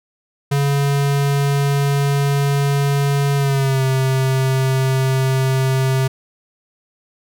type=tone with pitch glide; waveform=square; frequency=140.9 to 132.23 Hz; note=C#3 to C3; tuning=+29 to +19 cents; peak=-15 dBFS; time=0.51-6.08 s; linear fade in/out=10 ms; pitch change=-110 cents; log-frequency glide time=3.36-3.83 s; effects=none